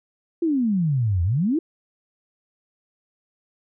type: exponential two-way sweep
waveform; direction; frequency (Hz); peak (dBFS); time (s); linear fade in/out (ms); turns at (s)
sine; down then up; 349.2 to 82.41 to 349.2; -18; 0.42-1.59; 5; 1.23
effects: none